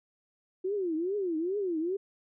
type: tone with vibrato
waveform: sine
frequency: 360.3 Hz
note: F#4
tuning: 46 cents flat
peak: -28 dBFS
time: 0.64-1.97 s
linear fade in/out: 10 ms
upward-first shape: triangle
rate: 2.4 Hz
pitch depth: 280 cents each way
effects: none